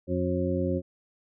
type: harmonic tone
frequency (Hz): 89.9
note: F#2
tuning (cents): -49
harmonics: 1 / 2 / 3 / 4 / 6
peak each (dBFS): -31 / -31 / -31 / -31 / -31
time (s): 0.07-0.82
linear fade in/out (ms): 50
effects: none